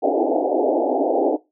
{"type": "band-pass noise", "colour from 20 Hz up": "pink", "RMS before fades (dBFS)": -19, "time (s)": [0.02, 1.37], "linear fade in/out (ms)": 20, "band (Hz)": [270, 820], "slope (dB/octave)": 96, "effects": ["noise-tail reverb RT60 0.2 s tail -18 dB re dry"]}